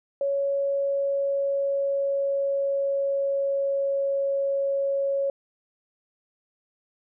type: tone with pitch glide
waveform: sine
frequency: 557 to 552.8 Hz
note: C#5 to C#5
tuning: +8 to -5 cents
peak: -22 dBFS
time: 0.21-5.3 s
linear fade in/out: 2 ms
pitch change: -13 cents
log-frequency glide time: 0.47-4.09 s
effects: none